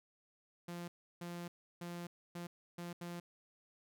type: tone bursts at uneven times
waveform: sawtooth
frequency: 173.4 Hz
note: F3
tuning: 12 cents flat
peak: -39 dBFS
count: 6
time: 0.68-0.88 / 1.21-1.48 / 1.81-2.07 / 2.35-2.47 / 2.78-2.93 / 3.01-3.2 s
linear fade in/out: 5 ms
effects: none